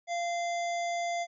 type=harmonic tone; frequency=691 Hz; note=F5; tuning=19 cents flat; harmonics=1 / 3 / 5 / 7 / 9 / 10; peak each=-30 / -38 / -46 / -50 / -48 / -48 dBFS; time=0.07-1.27 s; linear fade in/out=50 ms; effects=none